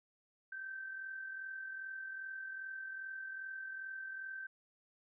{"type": "tone with amplitude modulation", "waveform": "sine", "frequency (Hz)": 1554, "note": "G6", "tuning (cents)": -16, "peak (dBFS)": -40, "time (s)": [0.52, 4.47], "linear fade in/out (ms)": 5, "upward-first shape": "sine", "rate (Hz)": 42.5, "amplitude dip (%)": 45, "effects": []}